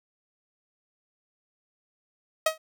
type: tone with exponential decay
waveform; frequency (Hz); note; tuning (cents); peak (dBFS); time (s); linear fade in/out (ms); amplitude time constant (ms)
sawtooth; 634; D#5; +32; -14; 2.46-2.58; 5; 26
effects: none